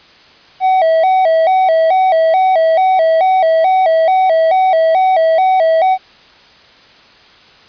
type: tone with vibrato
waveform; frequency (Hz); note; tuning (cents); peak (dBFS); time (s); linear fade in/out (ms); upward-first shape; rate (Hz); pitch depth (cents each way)
triangle; 698.5; F5; 0; -6; 0.6-5.98; 50; square; 2.3; 130
effects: white hiss -43 dBFS RMS until 7.68 s + resampled to 11025 Hz